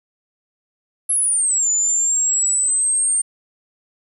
sine exponential two-way sweep, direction down then up, 11160 to 6980 to 8770 Hz, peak -15 dBFS, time 1.09-3.22 s, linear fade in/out 10 ms, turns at 1.7 s, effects 9-bit

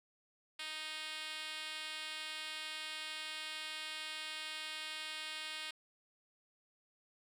5% pulse tone with band-pass filter, 311.1 Hz, D#4, in tune, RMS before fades -44 dBFS, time 0.59-5.71 s, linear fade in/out 5 ms, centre 4000 Hz, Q 0.86, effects none

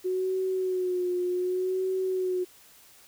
sine tone with vibrato, 367.2 Hz, F#4, 13 cents flat, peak -25 dBFS, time 0.04-2.45 s, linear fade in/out 20 ms, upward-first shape sine, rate 0.66 Hz, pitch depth 43 cents each way, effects white hiss -55 dBFS RMS until 3.07 s

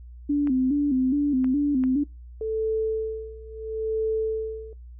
sine tone with vibrato, 273.3 Hz, C#4, 24 cents flat, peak -19 dBFS, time 0.29-2.04 s, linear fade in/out 10 ms, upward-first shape square, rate 2.4 Hz, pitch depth 98 cents each way
clicks, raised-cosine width 0.5 ms, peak -25 dBFS, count 3, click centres 0.473 / 1.444 / 1.838 s
sine tone with tremolo, 440 Hz, A4, in tune, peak -21 dBFS, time 2.41-4.73 s, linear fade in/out 2 ms, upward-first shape sine, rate 0.74 Hz, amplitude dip 90%
effects noise-tail reverb RT60 0.2 s tail -22 dB re dry + added 60 Hz sine -40 dBFS peak until 4.99 s

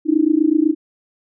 sine tone with amplitude modulation, 311.1 Hz, D#4, in tune, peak -8 dBFS, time 0.05-0.75 s, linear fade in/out 50 ms, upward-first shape sine, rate 28 Hz, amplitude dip 95%, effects none

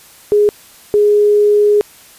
sine tone pair in turn, 415.3 / 415.3 Hz, G#4 / G#4, 0 / 0 cents, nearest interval unison, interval 0 cents, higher neither, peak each -7 dBFS, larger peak neither, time 0.32-0.49 / 0.94-1.81 s, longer second, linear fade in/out 0 ms, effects white hiss -42 dBFS RMS until 2.18 s + resampled to 32000 Hz

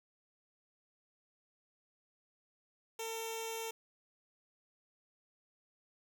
10% pulse tone with notch filter, 451.4 Hz, A4, 44 cents sharp, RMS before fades -41 dBFS, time 2.99-3.71 s, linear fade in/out 5 ms, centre 1600 Hz, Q 0.76, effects none

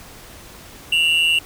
triangle tone pair together, 2733 / 2896 Hz, F7 / F#7, -38 / -38 cents, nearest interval minor second, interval 100 cents, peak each -15 / -16 dBFS, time 0.92-1.39 s, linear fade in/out 5 ms, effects pink hiss -41 dBFS RMS until 1.45 s

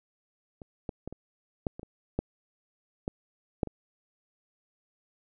clicks, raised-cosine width 2 ms, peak -30 / -20 / -23 / -28 / -15 / -27 / -29 / -14 / -17 / -12 / -24 dBFS, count 11, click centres 0.618 / 0.892 / 1.076 / 1.126 / 1.668 / 1.795 / 1.831 / 2.19 / 3.079 / 3.632 / 3.673 s, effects none

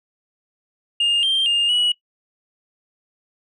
sine tone with pitch steps, 2824 / 3166 / 2819 / 2926 Hz, F7 / G7 / F7 / F#7, +19 / +17 / +16 / -20 cents, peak -13 dBFS, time 1-1.92 s, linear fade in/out 5 ms, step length 230 ms, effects noise-tail reverb RT60 0.1 s tail -21 dB re dry + tanh soft clip ceiling -14 dBFS

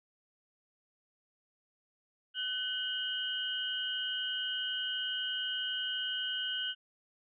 sine tone cluster, 1510 / 2893 / 3125 Hz, F#6 / F#7 / G7, +35 / -40 / -6 cents, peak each -39 / -36 / -37 dBFS, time 2.34-6.75 s, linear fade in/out 50 ms, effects none

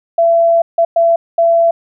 sine tone bursts at uneven times, 672 Hz, E5, 33 cents sharp, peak -7 dBFS, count 4, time 0.18-0.62 / 0.78-0.85 / 0.96-1.16 / 1.38-1.71 s, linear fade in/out 5 ms, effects none

